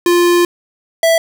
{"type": "tone pair in turn", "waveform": "square", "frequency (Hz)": [349.2, 659.2], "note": ["F4", "E5"], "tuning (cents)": [0, 0], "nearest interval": "major seventh", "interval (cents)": 1100, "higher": "second", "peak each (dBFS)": -9, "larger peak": "neither", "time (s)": [[0.06, 0.45], [1.03, 1.18]], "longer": "first", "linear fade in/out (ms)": 2, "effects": []}